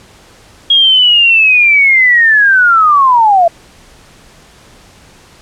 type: linear sweep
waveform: sine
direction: down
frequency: 3290 to 659.3 Hz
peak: -4 dBFS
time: 0.7-3.48 s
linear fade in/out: 5 ms
effects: pink hiss -41 dBFS RMS until 5.41 s + low-pass 9000 Hz 12 dB/octave